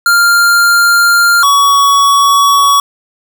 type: tone pair in turn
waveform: square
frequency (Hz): 1396.9 / 1124.8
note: F6 / C#6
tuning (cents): 0 / +25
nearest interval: major third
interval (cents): 375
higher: first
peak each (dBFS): -6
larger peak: neither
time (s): 0.06-1.43 / 1.43-2.8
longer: neither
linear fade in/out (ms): 2
effects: none